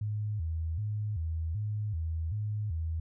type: tone with vibrato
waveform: sine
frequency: 92.5 Hz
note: F#2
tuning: in tune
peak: -30 dBFS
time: 0.01-3 s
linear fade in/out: 5 ms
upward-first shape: square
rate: 1.3 Hz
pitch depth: 230 cents each way
effects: none